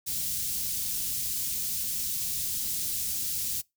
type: band-stop noise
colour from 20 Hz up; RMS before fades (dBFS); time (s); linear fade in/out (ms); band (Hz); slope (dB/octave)
white; -31; 0.06-3.62; 20; 170 to 4700; 12
effects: noise-tail reverb RT60 0.2 s tail -24 dB re dry